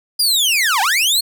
sawtooth linear two-way sweep, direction down then up, 4965 to 740 to 4394 Hz, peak -10 dBFS, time 0.19-1.21 s, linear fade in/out 10 ms, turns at 0.81 s, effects none

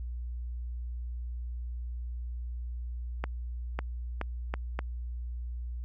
accelerating click train, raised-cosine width 0.5 ms, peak -17 dBFS, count 5, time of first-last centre 3.24-4.791 s, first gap 550 ms, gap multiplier 0.77, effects added 60 Hz sine -34 dBFS peak until 5.84 s

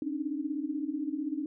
sine tone cluster, 271.4 / 292 / 308 Hz, C#4 / D4 / D#4, -36 / -10 / -17 cents, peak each -36 / -36 / -34 dBFS, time 0.02-1.46 s, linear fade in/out 2 ms, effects none

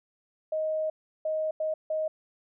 sine tone bursts at uneven times, 626 Hz, D#5, 10 cents sharp, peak -26 dBFS, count 4, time 0.52-0.9 / 1.25-1.51 / 1.6-1.74 / 1.9-2.08 s, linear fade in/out 5 ms, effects none

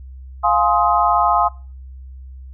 sine chord, F minor seventh, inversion none, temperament just, 698.5 / 838.1 / 1047.7 / 1257.2 Hz, F5 / Ab5 / C6 / Eb6, 0 / +16 / +2 / +18 cents, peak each -18 dBFS, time 0.43-1.49 s, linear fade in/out 20 ms, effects noise-tail reverb RT60 0.4 s tail -23 dB re dry + added 65 Hz sine -33 dBFS peak until 2.53 s

